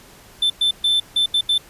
triangle tone bursts at uneven times, 3538 Hz, A7, 9 cents sharp, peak -13 dBFS, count 6, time 0.42-0.5 / 0.61-0.71 / 0.84-1 / 1.16-1.26 / 1.34-1.41 / 1.49-1.58 s, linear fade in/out 5 ms, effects pink hiss -46 dBFS RMS until 1.69 s + resampled to 32000 Hz

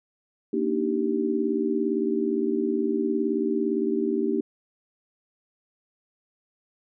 sine chord, Eb major seventh, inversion second, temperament just, 233.3 / 291.7 / 311.1 / 388.9 Hz, Bb3 / D4 / Eb4 / G4, +2 / -12 / 0 / -14 cents, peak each -28 / -30 / -28 / -26 dBFS, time 0.53-4.41 s, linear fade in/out 5 ms, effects none

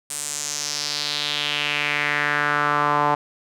sawtooth tone with band-pass filter sweep, 146.83 Hz, D3, in tune, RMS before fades -23 dBFS, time 0.1-3.15 s, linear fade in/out 5 ms, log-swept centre 8800 to 920 Hz, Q 3.1, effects none

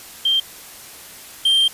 sine / triangle tone pair in turn, 3166 / 3166 Hz, G7 / G7, +17 / +17 cents, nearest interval unison, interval 0 cents, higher neither, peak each -14 / -11 dBFS, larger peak second, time 0.25-0.4 / 1.45-1.68 s, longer second, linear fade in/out 5 ms, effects white hiss -39 dBFS RMS until 1.73 s + resampled to 32000 Hz

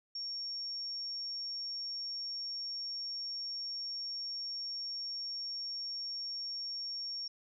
sine tone, 5520 Hz, F8, 21 cents flat, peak -37 dBFS, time 0.15-7.28 s, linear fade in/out 5 ms, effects none

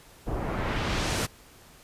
pink noise with low-pass filter sweep, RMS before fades -29 dBFS, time 0.26-1.27 s, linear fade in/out 20 ms, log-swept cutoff 640 to 12000 Hz, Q 0.83, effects pink hiss -53 dBFS RMS until 1.83 s + resampled to 32000 Hz

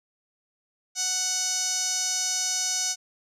sawtooth tone with band-pass filter, 740 Hz, F#5, in tune, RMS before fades -27 dBFS, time 0.95-2.96 s, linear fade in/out 50 ms, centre 6100 Hz, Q 4.5, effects none

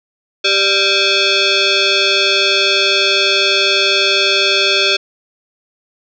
sine tone with frequency modulation, 392 Hz, G4, in tune, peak -10 dBFS, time 0.44-4.97 s, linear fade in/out 10 ms, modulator 984 Hz, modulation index 4.5, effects none

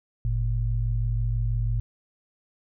sine tone pair together, 47.95 / 114.1 Hz, G1 / A#2, -37 / -37 cents, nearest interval octave + minor third, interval 1500 cents, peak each -25 dBFS, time 0.25-1.8 s, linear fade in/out 0 ms, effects none

